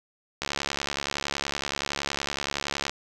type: click train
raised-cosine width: 0.2 ms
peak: -10 dBFS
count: 176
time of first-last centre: 0.42-2.895 s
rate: 70.7 Hz
effects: none